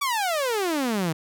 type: exponential sweep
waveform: sawtooth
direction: down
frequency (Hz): 1171 to 153.2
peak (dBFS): -19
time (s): 0.01-1.13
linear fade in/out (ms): 10
effects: none